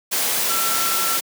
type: tone in noise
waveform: sine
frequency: 1347 Hz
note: E6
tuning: 37 cents sharp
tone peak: -25 dBFS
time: 0.49-1.18 s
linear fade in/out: 20 ms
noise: white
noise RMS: -21 dBFS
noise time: 0.11-1.21 s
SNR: -7 dB
effects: high-pass 200 Hz 12 dB/octave